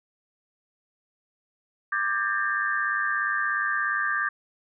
sine tone cluster, 1183 / 1589 / 1686 / 1809 Hz, D6 / G6 / G#6 / A6, +12 / +23 / +26 / +48 cents, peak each -28 / -27 / -33 / -30 dBFS, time 1.92-4.29 s, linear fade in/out 5 ms, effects none

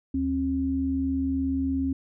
sine tone pair together, 75.3 / 268.3 Hz, D2 / C4, +44 / +44 cents, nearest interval octave + minor seventh, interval 2200 cents, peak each -31 / -24 dBFS, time 0.14-1.93 s, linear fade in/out 5 ms, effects none

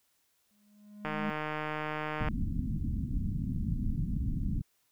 triangle tone with exponential growth, 207.7 Hz, G#3, in tune, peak -28 dBFS, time 0.51-1.3 s, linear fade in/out 0 ms, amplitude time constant 170 ms
click train, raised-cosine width 0.5 ms, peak -20 dBFS, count 190, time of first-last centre 1.05-2.285 s, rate 153 Hz
pink low-pass noise, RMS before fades -32 dBFS, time 2.2-4.62 s, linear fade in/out 10 ms, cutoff 260 Hz, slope 48 dB/octave
effects white hiss -73 dBFS RMS until 4.91 s

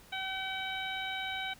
harmonic tone, 763 Hz, G5, 47 cents flat, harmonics 1 / 2 / 3 / 4 / 5, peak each -40 / -40 / -40 / -42 / -42 dBFS, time 0.12-1.54 s, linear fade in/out 10 ms, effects pink hiss -57 dBFS RMS until 1.59 s

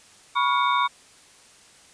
sine tone cluster, 981 / 1115 / 1419 / 2240 / 3662 Hz, B5 / C#6 / F6 / C#7 / A#7, -12 / +10 / +27 / +18 / -32 cents, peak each -23 / -22 / -30 / -30 / -30 dBFS, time 0.35-0.88 s, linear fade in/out 20 ms, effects white hiss -52 dBFS RMS until 1.93 s + resampled to 22050 Hz

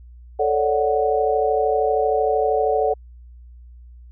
sine chord, D major seventh, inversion second, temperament equal, 440 / 554.4 / 587.3 / 740 Hz, A4 / C#5 / D5 / F#5, 0 / 0 / 0 / 0 cents, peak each -20 / -25 / -24 / -21 dBFS, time 0.39-2.94 s, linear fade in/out 10 ms, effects added 60 Hz sine -40 dBFS peak until 4.11 s

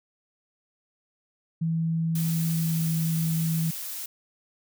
sine tone with pitch glide, 163.6 to 162.19 Hz, E3 to E3, -13 to -28 cents, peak -23 dBFS, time 1.61-3.71 s, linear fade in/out 10 ms, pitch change -15 cents, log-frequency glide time 2.59-2.88 s
blue noise, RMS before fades -35 dBFS, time 2.15-4.06 s, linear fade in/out 5 ms
effects none

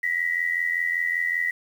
sine tone pair together, 1906 / 1991.2 Hz, A#6 / B6, +38 / +14 cents, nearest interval minor second, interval 76 cents, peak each -25 dBFS, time 0.03-1.51 s, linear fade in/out 5 ms, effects 8-bit

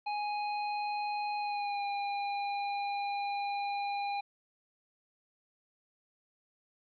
square tone with pitch glide, 830.6 to 807.9 Hz, G#5 to G#5, 0 to -48 cents, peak -33 dBFS, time 0.06-4.21 s, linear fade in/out 10 ms, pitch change -48 cents, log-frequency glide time 1.38-1.84 s, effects resampled to 11025 Hz + 12-bit

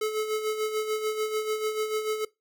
square tone with tremolo, 431.6 Hz, A4, 33 cents flat, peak -25 dBFS, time 0.01-2.25 s, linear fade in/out 5 ms, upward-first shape sine, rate 6.8 Hz, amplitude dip 60%, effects noise-tail reverb RT60 0.2 s tail -22 dB re dry

